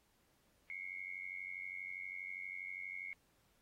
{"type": "tone with amplitude modulation", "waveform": "sine", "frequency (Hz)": 2171, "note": "C#7", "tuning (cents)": -37, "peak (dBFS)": -39, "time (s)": [0.7, 3.13], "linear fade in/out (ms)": 0, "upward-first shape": "sine", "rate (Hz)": 92.4, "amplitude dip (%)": 90, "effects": ["pink hiss -75 dBFS RMS until 3.61 s", "AAC 48 kbps"]}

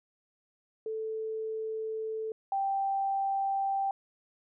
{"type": "tone pair in turn", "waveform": "sine", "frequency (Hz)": [439.9, 783.8], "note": ["A4", "G5"], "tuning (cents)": [0, 0], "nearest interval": "minor seventh", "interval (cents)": 1000, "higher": "second", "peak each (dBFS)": [-32, -27], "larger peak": "second", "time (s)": [[0.86, 2.32], [2.52, 3.91]], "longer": "first", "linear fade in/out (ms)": 2, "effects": []}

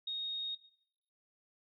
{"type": "tone", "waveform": "sine", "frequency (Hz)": 3729, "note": "A#7", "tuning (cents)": 0, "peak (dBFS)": -35, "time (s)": [0.07, 0.55], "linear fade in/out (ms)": 5, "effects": ["noise-tail reverb RT60 0.7 s tail -17 dB re dry"]}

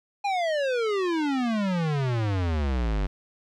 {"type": "exponential sweep", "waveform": "square", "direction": "down", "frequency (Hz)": [827, 46.25], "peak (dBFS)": -24, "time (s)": [0.24, 3.07], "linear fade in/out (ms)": 10, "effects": ["low-pass 4000 Hz 12 dB/octave", "11-bit"]}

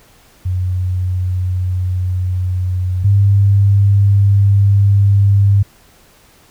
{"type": "tone pair in turn", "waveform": "sine", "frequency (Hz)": [91.5, 99.94], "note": ["F#2", "G2"], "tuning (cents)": [-19, 34], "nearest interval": "major second", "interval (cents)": 153, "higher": "second", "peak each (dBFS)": [-14, -7], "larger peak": "second", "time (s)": [[0.45, 3.04], [3.04, 5.63]], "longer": "neither", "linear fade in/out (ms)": 10, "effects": ["pink hiss -48 dBFS RMS until 6.5 s"]}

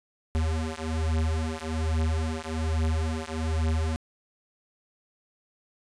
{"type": "beating tone pair", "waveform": "square", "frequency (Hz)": [79, 80.2], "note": ["D#2", "E2"], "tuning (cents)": [27, -47], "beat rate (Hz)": 1.2, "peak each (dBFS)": -29, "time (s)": [0.35, 3.96], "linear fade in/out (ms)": 0, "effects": ["resampled to 22050 Hz"]}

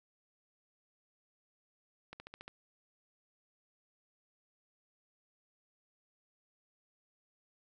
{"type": "click train", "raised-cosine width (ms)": 0.3, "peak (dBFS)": -30, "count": 6, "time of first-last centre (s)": [2.13, 2.48], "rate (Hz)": 14.3, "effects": []}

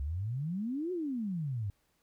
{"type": "exponential two-way sweep", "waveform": "sine", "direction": "up then down", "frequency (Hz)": [65.41, 374.2, 95.4], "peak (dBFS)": -32, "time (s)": [0, 1.7], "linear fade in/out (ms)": 0, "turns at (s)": 0.92, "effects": ["pink hiss -74 dBFS RMS until 2.02 s"]}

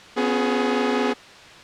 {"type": "tone cluster", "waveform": "sawtooth", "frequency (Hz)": [250, 274.6, 359.2, 420.4], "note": ["B3", "C#4", "F4", "G#4"], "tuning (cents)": [21, -16, 49, 21], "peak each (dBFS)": [-19, -24, -28, -19], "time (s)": [0.16, 1.14], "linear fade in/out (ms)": 20, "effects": ["white hiss -43 dBFS RMS until 1.63 s", "low-pass 4000 Hz 12 dB/octave"]}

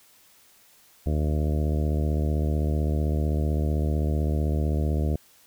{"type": "harmonic tone", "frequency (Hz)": 75.7, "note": "D#2", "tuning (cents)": -47, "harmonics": [1, 2, 3, 4, 5, 6, 7, 8, 9], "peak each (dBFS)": [-23, -29, -33, -35, -37, -39, -40, -41, -42], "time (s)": [1.06, 5.16], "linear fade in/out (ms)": 5, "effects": ["white hiss -57 dBFS RMS until 5.46 s"]}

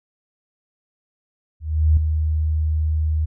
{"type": "tone with ADSR envelope", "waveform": "sine", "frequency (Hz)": 77.78, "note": "D#2", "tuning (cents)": 0, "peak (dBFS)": -10, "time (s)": [1.6, 3.26], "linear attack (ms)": 370, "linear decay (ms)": 3, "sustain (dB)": -7, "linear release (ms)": 17, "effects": []}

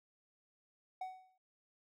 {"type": "tone with exponential decay", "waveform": "triangle", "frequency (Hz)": 748, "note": "F#5", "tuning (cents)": 19, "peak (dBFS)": -35, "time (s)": [1.01, 1.38], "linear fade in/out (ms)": 5, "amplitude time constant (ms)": 79, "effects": ["noise-tail reverb RT60 0.1 s tail -24 dB re dry"]}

